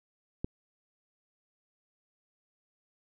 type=click; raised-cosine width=3 ms; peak=-19 dBFS; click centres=0.445 s; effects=none